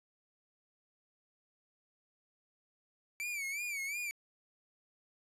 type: tone with vibrato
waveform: 45% pulse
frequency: 2300 Hz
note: D7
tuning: 37 cents flat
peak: -36 dBFS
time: 3.2-4.11 s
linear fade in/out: 0 ms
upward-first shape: sine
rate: 2.8 Hz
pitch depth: 110 cents each way
effects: resampled to 32000 Hz